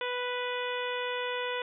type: harmonic tone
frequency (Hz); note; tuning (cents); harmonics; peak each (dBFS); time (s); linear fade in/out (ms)
493.9; B4; 0; 1 / 2 / 3 / 4 / 5 / 6 / 7; -34 / -37 / -39 / -40 / -41 / -42 / -42; 0.01-1.62; 2
effects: none

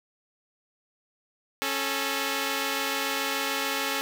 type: tone pair together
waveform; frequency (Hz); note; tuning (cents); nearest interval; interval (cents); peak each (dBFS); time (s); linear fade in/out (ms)
5% pulse; 274.5 / 435.2; C#4 / A4; -17 / -19; minor sixth; 798; -18; 1.62-4.01; 0
effects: none

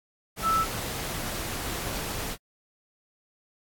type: tone in noise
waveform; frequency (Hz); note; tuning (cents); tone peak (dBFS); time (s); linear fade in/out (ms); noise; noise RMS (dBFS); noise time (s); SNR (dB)
sine; 1317; E6; -2; -21; 0.42-0.66; 50; pink; -33; 0.36-2.37; +9
effects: AAC 64 kbps

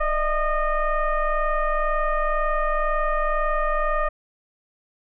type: tone with frequency modulation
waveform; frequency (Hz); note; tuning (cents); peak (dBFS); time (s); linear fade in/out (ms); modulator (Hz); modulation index
sine; 601; D5; +40; -19; 0-4.09; 10; 622; 1.6
effects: none

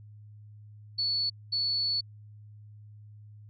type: tone bursts at uneven times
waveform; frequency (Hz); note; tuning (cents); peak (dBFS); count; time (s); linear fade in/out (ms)
sine; 4431; C#8; -2; -26; 2; 0.98-1.3 / 1.52-2.01; 10
effects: added 105 Hz sine -47 dBFS peak until 3.49 s

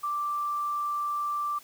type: tone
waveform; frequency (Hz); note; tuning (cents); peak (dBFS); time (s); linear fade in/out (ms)
sine; 1174.7; D6; 0; -27; 0.03-1.59; 10
effects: white hiss -53 dBFS RMS until 1.63 s

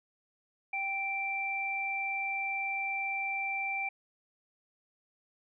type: tone pair together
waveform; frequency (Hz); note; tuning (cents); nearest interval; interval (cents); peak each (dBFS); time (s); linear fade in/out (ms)
sine; 783.9 / 2349; G5 / D7; 0 / 0; octave + perfect fifth; 1900; -37 / -32; 0.73-3.89; 5
effects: none

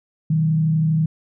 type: tone with frequency modulation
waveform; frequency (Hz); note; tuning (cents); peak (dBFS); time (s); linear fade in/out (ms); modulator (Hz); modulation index
sine; 158.1; D#3; +28; -15; 0.3-1.06; 5; 32.4; 0.39
effects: none

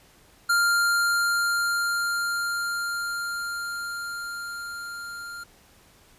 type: tone with level ramp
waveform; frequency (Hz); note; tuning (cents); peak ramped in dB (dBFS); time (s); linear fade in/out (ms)
square; 1396.9; F6; 0; -19 to -36; 0.49-5.44; 10
effects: pink hiss -56 dBFS RMS until 6.18 s + resampled to 32000 Hz

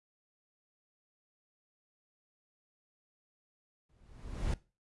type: noise with exponential growth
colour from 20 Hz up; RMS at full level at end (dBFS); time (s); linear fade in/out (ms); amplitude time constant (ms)
brown; -29; 3.89-4.54; 5; 140
effects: noise-tail reverb RT60 0.3 s tail -19 dB re dry + resampled to 24000 Hz

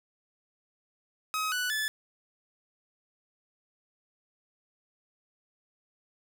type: tone with pitch steps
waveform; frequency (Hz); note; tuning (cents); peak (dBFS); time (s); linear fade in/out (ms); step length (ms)
sawtooth; 1269 / 1483.2 / 1733.5; D#6 / F#6 / A6; +34 / +4 / -26; -25; 1.34-1.88; 0; 180
effects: none

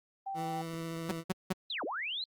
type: tone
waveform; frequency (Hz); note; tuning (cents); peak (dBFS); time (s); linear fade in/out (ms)
sine; 781; G5; -7; -35; 0.26-0.62; 10
type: tone with vibrato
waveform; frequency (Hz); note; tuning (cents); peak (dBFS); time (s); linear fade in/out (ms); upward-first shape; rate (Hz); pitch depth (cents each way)
20% pulse; 164.8; E3; 0; -32; 0.34-1.24; 50; triangle; 14; 14
type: tone bursts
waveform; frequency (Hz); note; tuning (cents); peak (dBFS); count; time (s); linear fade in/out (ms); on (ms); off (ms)
sawtooth; 186.5; F#3; +14; -25; 3; 1.09-1.528; 5; 26; 180
type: linear two-way sweep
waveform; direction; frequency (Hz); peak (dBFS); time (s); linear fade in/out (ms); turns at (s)
sine; down then up; 4190 to 247.7 to 4190; -34; 1.7-2.24; 2; 1.84
effects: Opus 32 kbps

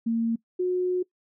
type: tone pair in turn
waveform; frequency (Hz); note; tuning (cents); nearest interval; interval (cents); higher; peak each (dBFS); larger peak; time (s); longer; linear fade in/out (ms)
sine; 229 / 363.5; A#3 / F#4; -31 / -31; minor sixth; 800; second; -22; neither; 0.06-0.36 / 0.59-1.03; second; 10
effects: noise-tail reverb RT60 0.1 s tail -21 dB re dry

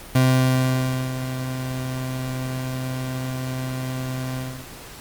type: tone with ADSR envelope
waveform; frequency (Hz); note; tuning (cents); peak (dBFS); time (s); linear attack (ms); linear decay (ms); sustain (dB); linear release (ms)
30% pulse; 129.3; C3; -20; -11; 0.15-4.67; 4; 960; -12; 300
effects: pink hiss -40 dBFS RMS until 5 s + Opus 48 kbps

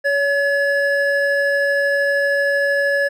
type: tone pair together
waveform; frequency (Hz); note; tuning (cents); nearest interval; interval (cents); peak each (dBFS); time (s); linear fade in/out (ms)
triangle; 563.7 / 1704; C#5 / G#6; +29 / +44; octave + perfect fifth; 1915; -16; 0.04-3.09; 20
effects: none

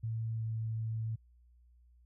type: tone with pitch glide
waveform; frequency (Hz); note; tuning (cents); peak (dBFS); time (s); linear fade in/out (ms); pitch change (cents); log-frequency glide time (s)
sine; 112.7 to 111.66; A2 to A2; +42 to +26; -33; 0.03-1.16; 10; -16; 0.34-0.44
effects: added 60 Hz sine -60 dBFS peak until 2.05 s

